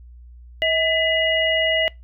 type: tone cluster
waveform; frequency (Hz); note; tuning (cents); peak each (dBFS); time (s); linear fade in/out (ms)
sine; 641 / 1998 / 2878; E5 / B6 / F#7; -49 / +20 / -49; -21; 0.62-1.88; 0
effects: noise-tail reverb RT60 0.2 s tail -23 dB re dry + added 60 Hz sine -40 dBFS peak until 2.03 s